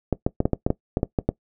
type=clicks; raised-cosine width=2 ms; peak=-6 dBFS; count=11; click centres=0.127 / 0.265 / 0.404 / 0.455 / 0.533 / 0.665 / 0.704 / 0.971 / 1.031 / 1.188 / 1.29 s; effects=noise-tail reverb RT60 0.1 s tail -19 dB re dry